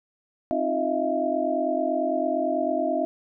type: tone cluster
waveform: sine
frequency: 265.7 / 312.4 / 349.5 / 635 / 684 Hz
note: C4 / D#4 / F4 / D#5 / F5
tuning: +27 / +7 / +1 / +35 / -36 cents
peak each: -30 / -30 / -33 / -26 / -27 dBFS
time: 0.51-3.05 s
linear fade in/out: 0 ms
effects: none